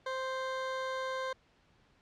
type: tone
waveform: 20% pulse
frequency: 523 Hz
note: C5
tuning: 1 cent flat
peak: -29 dBFS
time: 0.06-1.33 s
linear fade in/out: 5 ms
effects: pink hiss -67 dBFS RMS until 2.01 s + low-pass 4000 Hz 12 dB/octave